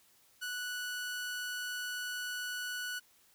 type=tone; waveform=sawtooth; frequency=1477 Hz; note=F#6; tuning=3 cents flat; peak=-33 dBFS; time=0.41-3 s; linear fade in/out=20 ms; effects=white hiss -66 dBFS RMS until 3.34 s